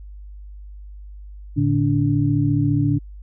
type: tone cluster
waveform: sine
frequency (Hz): 111.5 / 146.1 / 289.4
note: A2 / D3 / D4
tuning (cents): +23 / -9 / -25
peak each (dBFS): -20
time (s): 1.56-2.99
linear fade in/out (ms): 20
effects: added 50 Hz sine -35 dBFS peak until 3.22 s